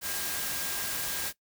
sine tone in noise, 1616 Hz, G#6, 48 cents flat, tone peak -43 dBFS, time 0.01-1.33 s, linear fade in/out 50 ms, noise white, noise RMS -33 dBFS, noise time 0.01-1.33 s, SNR -13 dB, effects noise-tail reverb RT60 0.1 s tail -18 dB re dry

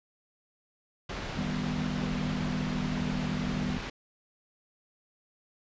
pink low-pass noise, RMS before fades -37 dBFS, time 1.09-3.9 s, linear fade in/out 5 ms, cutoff 4100 Hz, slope 12 dB/octave
sine chord, Eb augmented, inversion none, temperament equal, 155.56 / 196 / 246.9 Hz, Eb3 / G3 / B3, 0 / 0 / 0 cents, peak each -34 dBFS, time 1.37-3.78 s, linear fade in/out 5 ms
effects resampled to 16000 Hz

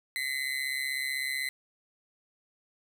35% pulse tone with amplitude modulation, 2030 Hz, B6, 47 cents sharp, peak -25 dBFS, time 0.16-1.49 s, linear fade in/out 0 ms, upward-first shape sine, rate 136 Hz, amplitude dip 80%, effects none

